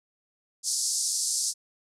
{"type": "band-pass noise", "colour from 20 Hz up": "pink", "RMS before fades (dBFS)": -28, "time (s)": [0.63, 1.54], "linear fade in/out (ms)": 50, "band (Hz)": [4800, 10000], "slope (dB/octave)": 48, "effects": []}